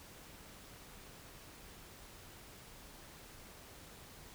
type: silence
effects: pink hiss -55 dBFS RMS until 4.34 s